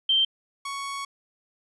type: tone pair in turn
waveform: sine / sawtooth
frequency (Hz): 3136 / 1112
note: G7 / C#6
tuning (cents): 0 / +5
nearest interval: octave + tritone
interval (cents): 1795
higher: first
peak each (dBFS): -18 / -27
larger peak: first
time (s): 0.09-0.25 / 0.65-1.05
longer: second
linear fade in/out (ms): 5
effects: resampled to 24000 Hz

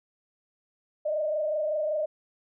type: tone with frequency modulation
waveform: sine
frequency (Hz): 612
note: D#5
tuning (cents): -29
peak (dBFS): -25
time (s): 1.05-2.06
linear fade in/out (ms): 10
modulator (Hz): 25.3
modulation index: 0.94
effects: none

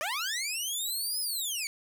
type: linear two-way sweep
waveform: 15% pulse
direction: up then down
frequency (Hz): 570 to 5150 to 2191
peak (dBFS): -24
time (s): 0.01-1.67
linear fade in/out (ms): 0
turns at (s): 1.2
effects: none

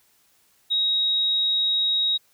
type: tone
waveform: sine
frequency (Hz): 3793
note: A#7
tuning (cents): +29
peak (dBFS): -19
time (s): 0.7-2.18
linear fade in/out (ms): 20
effects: white hiss -62 dBFS RMS until 2.33 s

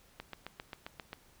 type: click train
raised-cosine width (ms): 0.3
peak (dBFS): -25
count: 8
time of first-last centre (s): 0.2-1.131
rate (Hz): 7.52
effects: pink hiss -63 dBFS RMS until 1.4 s

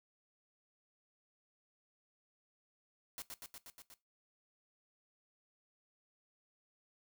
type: noise with echo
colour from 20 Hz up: white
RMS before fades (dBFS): -45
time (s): 3.18-3.22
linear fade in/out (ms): 0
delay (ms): 120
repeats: 6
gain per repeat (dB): -2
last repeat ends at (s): 3.94
effects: noise-tail reverb RT60 0.2 s tail -17 dB re dry

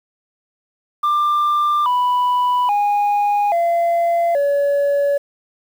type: tone with pitch steps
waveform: sine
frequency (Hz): 1189 / 988.3 / 821.5 / 682.9 / 567.7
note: D6 / B5 / G#5 / F5 / C#5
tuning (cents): +21 / +1 / -19 / -39 / +41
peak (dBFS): -11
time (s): 1.03-5.18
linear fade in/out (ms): 10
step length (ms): 830
effects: tanh soft clip ceiling -13 dBFS + 7-bit

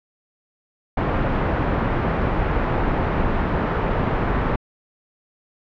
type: low-pass noise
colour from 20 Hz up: pink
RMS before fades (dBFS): -21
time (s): 0.97-4.56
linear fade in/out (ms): 5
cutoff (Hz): 1500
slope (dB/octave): 12
effects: low-pass 3000 Hz 12 dB/octave

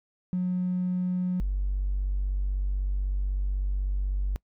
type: tone pair in turn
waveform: triangle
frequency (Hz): 181.4 / 48.05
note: F#3 / G1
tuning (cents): -34 / -34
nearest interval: octave + major seventh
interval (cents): 2300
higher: first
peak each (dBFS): -21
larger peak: neither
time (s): 0.33-1.4 / 1.4-4.36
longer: second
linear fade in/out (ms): 0
effects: noise-tail reverb RT60 0.1 s tail -26 dB re dry + tanh soft clip ceiling -22 dBFS

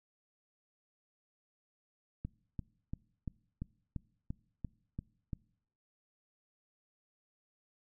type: click train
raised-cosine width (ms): 5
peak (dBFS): -26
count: 10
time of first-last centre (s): 2.25-5.332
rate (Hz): 2.92
effects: noise-tail reverb RT60 0.7 s tail -24 dB re dry

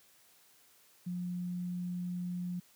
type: tone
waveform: sine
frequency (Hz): 178.1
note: F3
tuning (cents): +34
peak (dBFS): -34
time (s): 1.06-2.6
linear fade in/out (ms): 10
effects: white hiss -64 dBFS RMS until 2.75 s + high-pass 100 Hz 12 dB/octave

